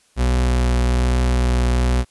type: tone with vibrato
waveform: 40% pulse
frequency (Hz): 61.74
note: B1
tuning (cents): 0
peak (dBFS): -14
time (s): 0.16-2.05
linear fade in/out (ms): 50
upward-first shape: triangle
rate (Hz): 1.2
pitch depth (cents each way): 15
effects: white hiss -58 dBFS RMS until 2.1 s + resampled to 24000 Hz